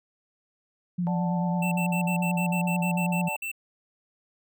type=tone with vibrato; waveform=sine; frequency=174.61 Hz; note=F3; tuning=in tune; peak=-24 dBFS; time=0.98-3.29 s; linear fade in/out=10 ms; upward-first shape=sine; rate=9.1 Hz; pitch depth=37 cents each way
type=chord; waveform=sine; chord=D major; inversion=none; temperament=equal; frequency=587.3 / 740 / 880 Hz; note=D5 / F#5 / A5; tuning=0 / 0 / 0 cents; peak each=-36 / -37 / -33 dBFS; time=1.07-3.36 s; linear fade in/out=0 ms
type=tone bursts; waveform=square; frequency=2676 Hz; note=E7; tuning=25 cents sharp; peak=-31 dBFS; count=13; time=1.62-3.516 s; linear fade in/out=5 ms; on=96 ms; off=54 ms
effects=none